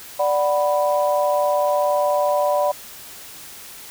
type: chord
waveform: sine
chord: B minor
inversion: first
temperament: equal with one note detuned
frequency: 587.3 / 743.8 / 987.8 Hz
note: D5 / F#5 / B5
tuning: 0 / +9 / 0 cents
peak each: -18 / -23 / -23 dBFS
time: 0.19-2.72 s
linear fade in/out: 10 ms
effects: white hiss -39 dBFS RMS until 3.9 s